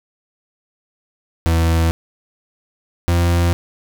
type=tone pair in turn; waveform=40% pulse; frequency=82.41 / 86.11 Hz; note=E2 / F2; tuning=0 / -24 cents; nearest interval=minor second; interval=76 cents; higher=second; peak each=-12 dBFS; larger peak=neither; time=1.46-1.91 / 3.08-3.53 s; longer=neither; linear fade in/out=0 ms; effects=none